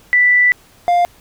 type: tone pair in turn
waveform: sine / triangle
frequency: 1975.5 / 701.3 Hz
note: B6 / F5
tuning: 0 / +7 cents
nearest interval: octave + tritone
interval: 1793 cents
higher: first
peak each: -8 / -8 dBFS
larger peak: neither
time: 0.13-0.52 / 0.88-1.05 s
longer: first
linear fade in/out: 0 ms
effects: pink hiss -48 dBFS RMS until 1.2 s